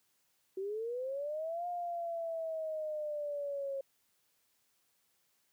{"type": "linear two-way sweep", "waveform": "sine", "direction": "up then down", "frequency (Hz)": [374.3, 710, 542], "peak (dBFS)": -35, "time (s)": [0.57, 3.81], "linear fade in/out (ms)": 5, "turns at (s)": 1.67, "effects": ["white hiss -75 dBFS RMS until 5.52 s", "high-pass 60 Hz 12 dB/octave"]}